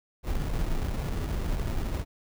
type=noise with sample-and-hold; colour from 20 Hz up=brown; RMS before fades=-29 dBFS; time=0.23-2.05 s; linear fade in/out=50 ms; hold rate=1575 Hz; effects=none